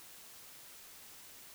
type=silence; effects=white hiss -54 dBFS RMS until 1.54 s